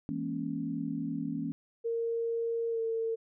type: chord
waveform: sine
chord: A# half-diminished seventh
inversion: second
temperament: equal with one note detuned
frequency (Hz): 164.81 / 207.7 / 236.9 / 277.2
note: E3 / G#3 / A#3 / C#4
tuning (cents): 0 / 0 / +28 / 0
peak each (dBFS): -38 / -41 / -37 / -35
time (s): 0.09-1.52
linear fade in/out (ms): 0
type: tone with pitch glide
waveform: sine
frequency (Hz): 461.6 to 452.6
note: A#4 to A4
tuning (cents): -17 to +49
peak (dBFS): -29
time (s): 1.84-3.16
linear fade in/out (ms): 20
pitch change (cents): -34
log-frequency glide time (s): 2.7-2.8
effects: none